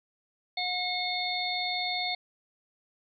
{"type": "harmonic tone", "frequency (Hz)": 723, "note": "F#5", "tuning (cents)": -40, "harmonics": [1, 3, 5, 6], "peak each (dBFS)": [-34, -34, -34, -34], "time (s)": [0.57, 2.15], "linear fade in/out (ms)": 5, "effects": []}